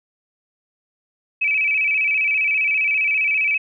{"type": "tone with vibrato", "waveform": "sine", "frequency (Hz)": 2435, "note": "D#7", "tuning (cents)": -38, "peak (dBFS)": -16, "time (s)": [1.41, 3.58], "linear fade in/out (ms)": 10, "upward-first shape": "square", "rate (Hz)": 15, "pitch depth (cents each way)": 89, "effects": []}